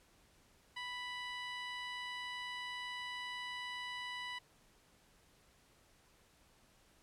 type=tone with band-pass filter; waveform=15% pulse; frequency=987.8 Hz; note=B5; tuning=in tune; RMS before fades=-44 dBFS; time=0.76-4.39 s; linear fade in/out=10 ms; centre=2000 Hz; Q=0.7; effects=pink hiss -68 dBFS RMS until 7.02 s + low-pass 12000 Hz 12 dB/octave